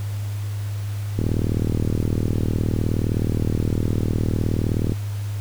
click train, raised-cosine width 3 ms, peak -9 dBFS, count 148, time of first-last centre 1.19-4.921 s, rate 39.4 Hz, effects added 102 Hz sine -24 dBFS peak until 5.4 s + pink hiss -42 dBFS RMS until 5.4 s

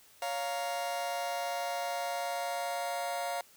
40% pulse chord, Bb minor, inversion first, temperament just, 559.4 / 699.2 / 932.3 Hz, Db5 / F5 / Bb5, +16 / +2 / 0 cents, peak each -38 / -34 / -39 dBFS, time 0.22-3.41 s, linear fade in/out 2 ms, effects white hiss -60 dBFS RMS until 3.56 s

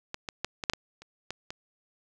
clicks, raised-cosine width 0.2 ms, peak -17 / -17 / -12 / -16 / -6 / -13 / -30 / -17 / -20 dBFS, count 9, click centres 0.144 / 0.288 / 0.446 / 0.638 / 0.698 / 0.735 / 1.02 / 1.306 / 1.505 s, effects none

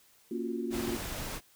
sine chord, Gb major seventh, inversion first, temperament equal, 233.1 / 277.2 / 349.2 / 370 Hz, Bb3 / Db4 / F4 / Gb4, 0 / 0 / 0 / 0 cents, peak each -36 / -39 / -36 / -40 dBFS, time 0.31-0.97 s, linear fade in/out 5 ms
pink noise, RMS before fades -38 dBFS, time 0.7-1.41 s, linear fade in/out 50 ms
effects white hiss -63 dBFS RMS until 1.55 s

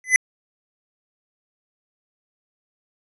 square tone with exponential growth, 2018 Hz, B6, 37 cents sharp, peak -7 dBFS, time 0.04-0.16 s, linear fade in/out 1 ms, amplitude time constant 25 ms, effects resampled to 24000 Hz

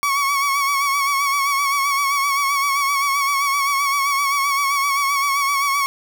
30% pulse tone with vibrato, 1118 Hz, C#6, 14 cents sharp, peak -14 dBFS, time 0.03-5.86 s, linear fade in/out 0 ms, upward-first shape sine, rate 7.7 Hz, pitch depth 46 cents each way, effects none

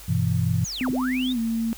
sine chord, E minor, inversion first, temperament equal, 98 / 123.47 / 164.81 Hz, G2 / B2 / E3, 0 / 0 / 0 cents, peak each -24 dBFS, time 0.08-0.65 s, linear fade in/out 10 ms
sine linear two-way sweep, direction down then up, 7040 to 96.3 to 3812 Hz, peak -29 dBFS, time 0.64-1.33 s, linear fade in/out 10 ms, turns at 0.9 s
sine tone with pitch glide, 255.5 to 227.6 Hz, C4 to A#3, -41 to -41 cents, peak -22 dBFS, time 0.81-1.73 s, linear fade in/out 0 ms, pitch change -200 cents, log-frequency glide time 1.33-1.39 s
effects added 50 Hz sine -44 dBFS peak until 1.77 s + white hiss -44 dBFS RMS until 1.77 s

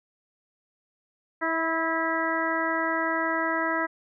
harmonic tone with a mistuned harmonic, 325.3 Hz, E4, 23 cents flat, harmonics 1 / 2 / 3 / 4 / 5 / 6, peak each -31 / -31 / -31 / -31 / -31 / -31 dBFS, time 1.41-3.87 s, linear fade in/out 20 ms, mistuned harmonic 3, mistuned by +16 cents, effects none

